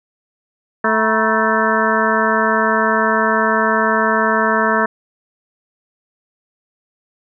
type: harmonic tone with a mistuned harmonic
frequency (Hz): 220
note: A3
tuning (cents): 0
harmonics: 1 / 2 / 3 / 4 / 5 / 6 / 7 / 8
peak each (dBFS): -21 / -21 / -21 / -21 / -21 / -21 / -21 / -21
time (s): 0.84-4.86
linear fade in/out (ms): 5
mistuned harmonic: 4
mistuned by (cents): +140
effects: none